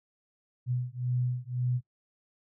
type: beating tone pair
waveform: sine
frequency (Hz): 123.47 / 125.37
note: B2 / B2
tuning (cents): 0 / +26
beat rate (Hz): 1.9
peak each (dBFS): -31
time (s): 0.66-1.81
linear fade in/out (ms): 50
effects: noise-tail reverb RT60 0.1 s tail -20 dB re dry